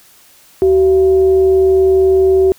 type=tone with frequency modulation; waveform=sine; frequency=380 Hz; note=F#4; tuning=46 cents sharp; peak=-7 dBFS; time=0.62-2.52 s; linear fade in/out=0 ms; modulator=304 Hz; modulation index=0.25; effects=white hiss -46 dBFS RMS until 2.58 s